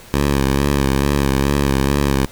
10% pulse tone with vibrato, 69.3 Hz, C#2, in tune, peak -6 dBFS, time 0.14-2.26 s, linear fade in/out 0 ms, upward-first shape sine, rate 2.3 Hz, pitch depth 53 cents each way, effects pink hiss -41 dBFS RMS until 2.31 s

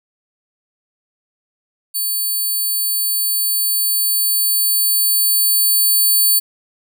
5% pulse tone with level ramp, 4500 Hz, C#8, 25 cents sharp, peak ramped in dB -11 to -4 dBFS, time 1.94-6.4 s, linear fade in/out 20 ms, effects none

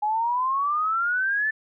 sine exponential sweep, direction up, 830.6 to 1774 Hz, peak -21 dBFS, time 0.02-1.51 s, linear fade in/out 10 ms, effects none

